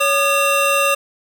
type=tone cluster; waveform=square; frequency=560 / 1215 / 2718 Hz; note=C#5 / D#6 / F7; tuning=+18 / -42 / -48 cents; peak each=-19 dBFS; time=0-0.95 s; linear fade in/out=10 ms; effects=7-bit